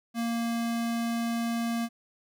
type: tone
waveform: square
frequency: 232.4 Hz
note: A#3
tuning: 5 cents flat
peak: -28 dBFS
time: 0.14-1.89 s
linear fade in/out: 50 ms
effects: none